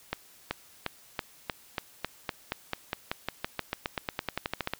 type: accelerating click train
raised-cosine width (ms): 0.3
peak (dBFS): -13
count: 27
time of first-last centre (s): 0.13-4.736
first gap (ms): 380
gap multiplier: 0.93
effects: white hiss -56 dBFS RMS until 4.79 s